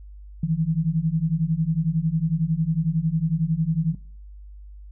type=beating tone pair; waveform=sine; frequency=155.56 / 166.56 Hz; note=D#3 / E3; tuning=0 / +18 cents; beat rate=11 Hz; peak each=-23 dBFS; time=0.43-3.95 s; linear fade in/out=5 ms; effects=noise-tail reverb RT60 0.4 s tail -18 dB re dry + added 50 Hz sine -39 dBFS peak until 4.91 s